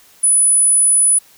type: tone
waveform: sine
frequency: 9940 Hz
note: D#9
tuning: 3 cents flat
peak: -9 dBFS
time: 0.23-1.19 s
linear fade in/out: 10 ms
effects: white hiss -48 dBFS RMS until 1.37 s